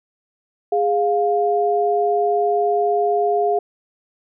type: tone pair together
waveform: sine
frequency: 412.5 / 703.6 Hz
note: G#4 / F5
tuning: -12 / +13 cents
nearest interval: major sixth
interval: 925 cents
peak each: -18 dBFS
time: 0.72-3.59 s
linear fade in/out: 5 ms
effects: none